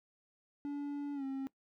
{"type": "tone with pitch glide", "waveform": "triangle", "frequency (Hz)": [286.9, 269.2], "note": ["D4", "C4"], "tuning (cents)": [-40, 49], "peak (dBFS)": -34, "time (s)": [0.65, 1.47], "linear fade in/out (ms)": 0, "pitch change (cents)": -111, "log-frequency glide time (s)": [1.14, 1.24], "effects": ["noise-tail reverb RT60 0.1 s tail -20 dB re dry"]}